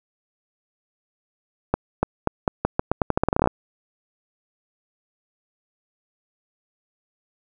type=accelerating click train; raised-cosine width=1 ms; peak=-4 dBFS; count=19; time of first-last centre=1.74-3.474 s; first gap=290 ms; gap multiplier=0.84; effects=none